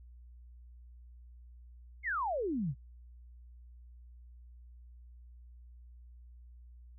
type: exponential sweep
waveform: sine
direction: down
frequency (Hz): 2225 to 120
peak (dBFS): -31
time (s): 2.03-2.75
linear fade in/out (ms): 50
effects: noise-tail reverb RT60 0.1 s tail -24 dB re dry + added 60 Hz sine -51 dBFS peak until 6.98 s